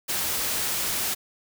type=noise; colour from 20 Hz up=white; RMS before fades=-27 dBFS; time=0.08-1.15 s; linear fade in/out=20 ms; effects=none